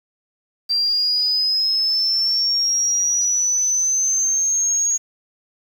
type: linear sweep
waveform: sine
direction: up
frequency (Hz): 4699 to 6645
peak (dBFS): -16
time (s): 0.69-4.98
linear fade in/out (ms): 20
effects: 7-bit